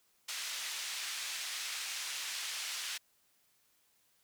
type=band-pass noise; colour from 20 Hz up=pink; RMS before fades=-40 dBFS; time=0.28-2.98 s; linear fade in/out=10 ms; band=2300 to 8000 Hz; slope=12 dB/octave; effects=white hiss -72 dBFS RMS until 4.23 s